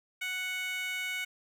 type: tone with high-pass filter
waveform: 15% pulse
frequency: 740 Hz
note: F#5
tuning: in tune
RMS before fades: -35 dBFS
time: 0.21-1.25 s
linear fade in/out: 10 ms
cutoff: 2000 Hz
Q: 2.5
effects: none